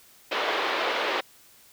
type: band-pass noise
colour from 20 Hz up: pink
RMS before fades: -27 dBFS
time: 0.31-1.21 s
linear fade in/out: 10 ms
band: 400 to 3700 Hz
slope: 24 dB/octave
effects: white hiss -55 dBFS RMS until 1.72 s